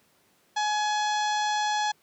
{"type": "harmonic tone", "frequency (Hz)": 843, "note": "G#5", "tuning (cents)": 26, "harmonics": [1, 2, 3, 4, 5, 6, 7, 8, 9], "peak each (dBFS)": [-25, -32, -42, -35, -38, -43, -39, -47, -49], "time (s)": [0.56, 1.92], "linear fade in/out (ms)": 10, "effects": ["pink hiss -64 dBFS RMS until 2.02 s", "high-pass 150 Hz 12 dB/octave"]}